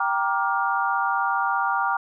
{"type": "chord", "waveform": "sine", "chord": "G minor seventh", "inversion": "none", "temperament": "just", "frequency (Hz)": [784, 940.8, 1176, 1411.2], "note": ["G5", "Bb5", "D6", "F6"], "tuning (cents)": [0, 16, 2, 18], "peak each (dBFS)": -26, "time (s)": [0, 1.97], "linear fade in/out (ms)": 5, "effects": []}